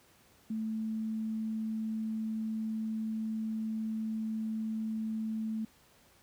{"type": "tone", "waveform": "sine", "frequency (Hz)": 220, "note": "A3", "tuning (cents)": 0, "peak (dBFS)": -32, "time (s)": [0.5, 5.65], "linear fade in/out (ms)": 5, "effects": ["pink hiss -63 dBFS RMS until 6.22 s", "high-pass 60 Hz 12 dB/octave"]}